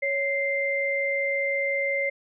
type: tone pair together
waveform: sine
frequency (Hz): 554.4 / 2090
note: C#5 / C7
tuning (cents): 0 / -2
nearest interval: octave + major seventh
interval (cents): 2298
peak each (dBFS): -27 / -25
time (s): 0.02-2.1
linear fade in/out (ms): 10
effects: none